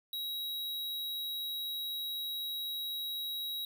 square tone, 3848 Hz, B7, 46 cents flat, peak -36 dBFS, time 0.13-3.65 s, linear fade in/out 2 ms, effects none

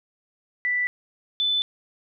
sine tone pair in turn, 1975.5 / 3507 Hz, B6 / A7, 0 / -6 cents, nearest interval minor seventh, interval 994 cents, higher second, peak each -21 / -20 dBFS, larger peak second, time 0.65-0.87 / 1.4-1.62 s, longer neither, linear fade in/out 0 ms, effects none

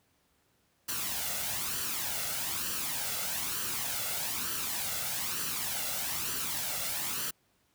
white noise with flanger, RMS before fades -34 dBFS, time 0.88-7.31 s, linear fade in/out 10 ms, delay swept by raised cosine 0.67 to 1.48 ms, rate 1.1 Hz, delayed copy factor +0.55, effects pink hiss -71 dBFS RMS until 7.74 s + high-pass 60 Hz 12 dB/octave

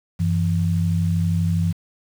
sine tone pair together, 94.7 / 167.18 Hz, F#2 / E3, +41 / +25 cents, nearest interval minor seventh, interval 984 cents, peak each -20 dBFS, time 0.19-1.73 s, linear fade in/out 20 ms, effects 7-bit

